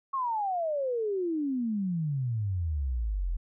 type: exponential sweep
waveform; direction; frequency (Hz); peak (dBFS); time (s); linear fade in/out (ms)
sine; down; 1108.7 to 39.82; -27; 0.13-3.37; 10
effects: none